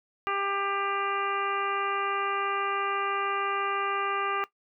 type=harmonic tone; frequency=397.1 Hz; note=G4; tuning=22 cents sharp; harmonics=1 / 2 / 3 / 4 / 5 / 6 / 7; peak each=-35 / -35 / -28 / -38 / -39 / -39 / -37 dBFS; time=0.27-4.44 s; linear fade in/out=0 ms; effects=noise-tail reverb RT60 0.1 s tail -17 dB re dry